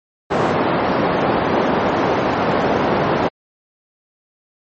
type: band-pass noise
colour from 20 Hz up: white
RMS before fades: -17 dBFS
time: 0.3-3.29 s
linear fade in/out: 20 ms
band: 140 to 790 Hz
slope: 12 dB/octave
effects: MP3 32 kbps